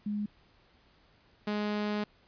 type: tone pair in turn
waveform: sine / sawtooth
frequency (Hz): 207.7 / 208.9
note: G#3 / G#3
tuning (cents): 0 / +10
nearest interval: unison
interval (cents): 10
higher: second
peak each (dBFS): -30 / -26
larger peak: second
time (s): 0.06-0.26 / 1.47-2.04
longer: second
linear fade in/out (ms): 5
effects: pink hiss -64 dBFS RMS until 2.27 s + resampled to 11025 Hz